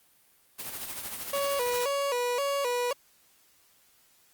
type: noise with tremolo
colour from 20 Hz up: white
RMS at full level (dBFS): -35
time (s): 0.58-1.86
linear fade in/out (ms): 20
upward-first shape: sine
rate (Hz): 13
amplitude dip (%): 50
type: tone with vibrato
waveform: 30% pulse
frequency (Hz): 523.3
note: C5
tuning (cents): 0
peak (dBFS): -24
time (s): 1.33-2.93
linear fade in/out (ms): 5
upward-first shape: square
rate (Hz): 1.9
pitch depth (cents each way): 120
effects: white hiss -63 dBFS RMS until 4.33 s + Opus 32 kbps